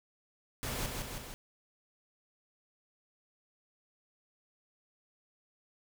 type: noise with echo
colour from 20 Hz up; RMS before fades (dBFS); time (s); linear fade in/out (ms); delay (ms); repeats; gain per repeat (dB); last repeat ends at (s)
pink; -37; 0.63-0.86; 0; 160; 3; -3; 1.34
effects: none